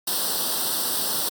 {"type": "noise with comb filter", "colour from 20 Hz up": "white", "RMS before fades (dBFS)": -25, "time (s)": [0.07, 1.29], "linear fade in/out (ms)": 5, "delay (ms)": 0.22, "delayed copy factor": 0.85, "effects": ["high-pass 200 Hz 12 dB/octave", "Opus 48 kbps"]}